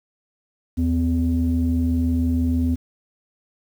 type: tone pair together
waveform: sine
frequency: 79.47 / 252.3 Hz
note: D#2 / B3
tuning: +37 / +37 cents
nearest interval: octave + minor sixth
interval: 2000 cents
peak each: -19 dBFS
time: 0.77-2.76 s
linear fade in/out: 20 ms
effects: tanh soft clip ceiling -12 dBFS + 8-bit